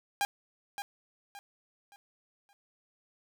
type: tone with echo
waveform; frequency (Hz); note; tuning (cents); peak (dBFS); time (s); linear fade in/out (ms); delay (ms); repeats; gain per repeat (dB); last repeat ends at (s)
sawtooth; 806; G5; +48; -23; 0.21-0.25; 0; 570; 4; -9; 2.53
effects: none